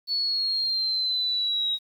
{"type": "exponential sweep", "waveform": "sine", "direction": "down", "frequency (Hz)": [4435, 3800], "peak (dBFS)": -23, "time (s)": [0.07, 1.79], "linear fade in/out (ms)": 50, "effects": ["9-bit"]}